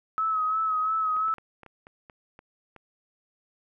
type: tone with vibrato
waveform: sine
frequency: 1284 Hz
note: E6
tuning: 46 cents flat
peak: -23 dBFS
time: 0.18-1.34 s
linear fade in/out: 0 ms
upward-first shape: sine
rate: 2.9 Hz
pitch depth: 37 cents each way
type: clicks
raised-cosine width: 0.5 ms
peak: -32 dBFS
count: 9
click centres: 1.166 / 1.283 / 1.383 / 1.633 / 1.663 / 1.869 / 2.098 / 2.391 / 2.763 s
effects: none